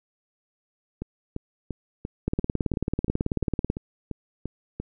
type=two click trains; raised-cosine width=3 ms; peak=-11 / -18 dBFS; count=27 / 12; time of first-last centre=2.28-3.701 / 1.02-4.8 s; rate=18.3 / 2.91 Hz; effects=none